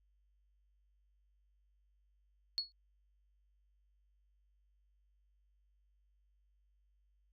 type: tone with exponential decay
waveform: sine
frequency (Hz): 4359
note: C#8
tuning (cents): -30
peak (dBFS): -29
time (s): 2.58-2.72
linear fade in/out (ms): 0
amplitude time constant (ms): 29
effects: added 50 Hz sine -70 dBFS peak until 7.32 s